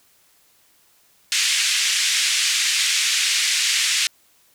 pink band-pass noise, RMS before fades -20 dBFS, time 1.32-4.07 s, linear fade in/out 0 ms, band 2100 to 8400 Hz, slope 24 dB/octave, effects white hiss -58 dBFS RMS until 4.54 s

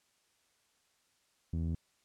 sawtooth tone with low-pass filter, 82.4 Hz, E2, in tune, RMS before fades -34 dBFS, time 1.53-1.75 s, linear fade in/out 0 ms, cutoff 210 Hz, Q 1.4, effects white hiss -73 dBFS RMS until 2.04 s + low-pass 9000 Hz 12 dB/octave

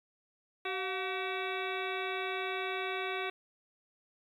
harmonic tone with a mistuned harmonic, 380 Hz, F#4, 46 cents sharp, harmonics 1 / 2 / 3 / 4 / 5 / 6 / 7 / 9 / 10, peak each -38 / -41 / -42 / -43 / -45 / -41 / -43 / -47 / -48 dBFS, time 0.65-3.3 s, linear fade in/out 5 ms, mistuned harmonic 2, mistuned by -81 cents, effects 11-bit

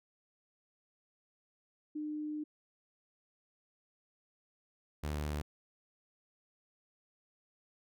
sine / sawtooth tone pair in turn, 302.3 / 74.51 Hz, D#4 / D2, -50 / +26 cents, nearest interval 2 octaves, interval 2424 cents, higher first, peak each -36 / -31 dBFS, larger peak second, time 1.95-2.44 / 5.03-5.42 s, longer first, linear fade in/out 10 ms, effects none

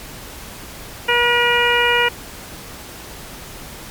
harmonic tone, 479.9 Hz, B4, 50 cents flat, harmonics 1 / 2 / 3 / 4 / 5 / 6, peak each -20 / -20 / -20 / -20 / -20 / -20 dBFS, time 1.08-2.09 s, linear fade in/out 10 ms, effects pink hiss -35 dBFS RMS until 3.9 s + MP3 96 kbps

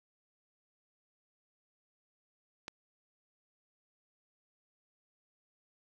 click, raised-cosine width 0.2 ms, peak -23 dBFS, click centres 2.681 s, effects none

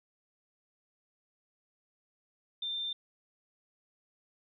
sine tone, 3586 Hz, A7, 32 cents sharp, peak -33 dBFS, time 2.62-2.93 s, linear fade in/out 5 ms, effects none

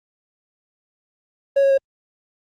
triangle tone with pitch steps, 554 / 548.3 / 542.6 Hz, C#5 / C#5 / C#5, -1 / -19 / -37 cents, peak -10 dBFS, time 1.56-1.779 s, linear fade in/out 10 ms, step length 73 ms, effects tanh soft clip ceiling -6 dBFS + Opus 32 kbps

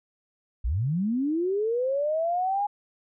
sine linear sweep, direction up, 47.63 to 830.6 Hz, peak -23 dBFS, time 0.64-2.67 s, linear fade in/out 10 ms, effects none

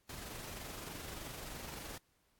pink noise with amplitude modulation, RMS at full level -45 dBFS, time 0.09-1.98 s, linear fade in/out 5 ms, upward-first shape sine, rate 23.3 Hz, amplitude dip 35%, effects pink hiss -75 dBFS RMS until 2.39 s + AAC 64 kbps

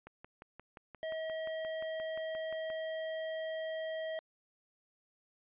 click train, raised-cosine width 0.5 ms, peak -34 dBFS, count 16, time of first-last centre 0.07-2.702 s, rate 5.7 Hz
square tone, 639 Hz, D#5, 46 cents sharp, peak -37 dBFS, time 1.03-4.19 s, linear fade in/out 0 ms
effects resampled to 8000 Hz

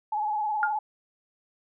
sine tone with vibrato, 849 Hz, G#5, 38 cents sharp, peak -25 dBFS, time 0.12-0.79 s, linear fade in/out 5 ms, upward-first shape sine, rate 19 Hz, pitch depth 52 cents each way
sine tone with exponential decay, 1412 Hz, F6, 19 cents sharp, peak -18 dBFS, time 0.63-0.75 s, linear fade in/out 1 ms, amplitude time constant 26 ms
effects none

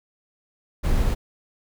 brown noise with sample-and-hold, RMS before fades -20 dBFS, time 0.83-1.15 s, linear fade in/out 20 ms, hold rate 11025 Hz, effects none

